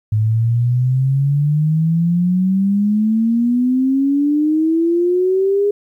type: exponential sweep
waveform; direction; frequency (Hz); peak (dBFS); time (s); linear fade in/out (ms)
sine; up; 106.2 to 412.4; -12; 0.12-5.71; 5
effects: 9-bit